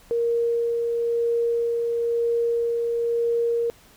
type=tone with tremolo; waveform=sine; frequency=468 Hz; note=A#4; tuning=7 cents sharp; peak=-19 dBFS; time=0.11-3.7 s; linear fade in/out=0 ms; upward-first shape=sine; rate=1 Hz; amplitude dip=25%; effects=pink hiss -53 dBFS RMS until 3.96 s